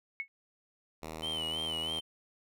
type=tone with exponential decay; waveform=sine; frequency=2200 Hz; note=C#7; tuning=14 cents flat; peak=-29 dBFS; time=0.2-0.28 s; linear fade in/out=0 ms; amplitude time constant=17 ms
type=tone with pitch glide; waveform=5% pulse; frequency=79.5 to 80.24 Hz; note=D#2 to E2; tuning=+38 to -46 cents; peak=-29 dBFS; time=1.02-2 s; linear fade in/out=10 ms; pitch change=+16 cents; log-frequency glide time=1.44-1.81 s
type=tone with vibrato; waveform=triangle; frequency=3033 Hz; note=F#7; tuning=42 cents sharp; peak=-32 dBFS; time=1.22-2.01 s; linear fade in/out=20 ms; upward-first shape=sine; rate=3.1 Hz; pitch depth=78 cents each way
effects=none